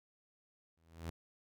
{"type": "tone with exponential growth", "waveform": "sawtooth", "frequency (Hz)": 82.41, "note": "E2", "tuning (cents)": 0, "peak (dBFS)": -34, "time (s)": [0.77, 1.1], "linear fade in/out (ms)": 5, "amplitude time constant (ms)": 71, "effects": []}